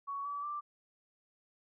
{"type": "tone with pitch steps", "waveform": "sine", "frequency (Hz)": [1119, 1147.8, 1177.4], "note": ["C#6", "D6", "D6"], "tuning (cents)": [16, -40, 4], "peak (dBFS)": -36, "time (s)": [0.07, 0.61], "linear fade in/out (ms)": 20, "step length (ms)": 180, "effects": []}